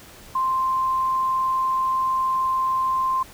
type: tone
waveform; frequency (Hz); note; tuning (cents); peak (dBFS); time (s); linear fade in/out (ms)
sine; 1046.5; C6; 0; -19; 0.35-3.23; 5
effects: pink hiss -45 dBFS RMS until 3.33 s